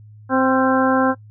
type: harmonic tone with a mistuned harmonic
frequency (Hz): 261.6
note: C4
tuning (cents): 0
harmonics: 1 / 2 / 3 / 4 / 5 / 6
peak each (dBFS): -17 / -20 / -22 / -23 / -24 / -25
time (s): 0.29-1.15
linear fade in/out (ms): 50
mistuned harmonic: 5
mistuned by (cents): +46
effects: noise-tail reverb RT60 0.1 s tail -19 dB re dry + added 106 Hz sine -40 dBFS peak until 1.3 s